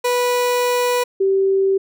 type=tone pair in turn; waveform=30% pulse / sine; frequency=490.9 / 387.5 Hz; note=B4 / G4; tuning=-10 / -20 cents; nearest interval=major third; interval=410 cents; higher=first; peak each=-13 dBFS; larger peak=neither; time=0.04-1.04 / 1.2-1.78 s; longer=first; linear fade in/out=10 ms; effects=none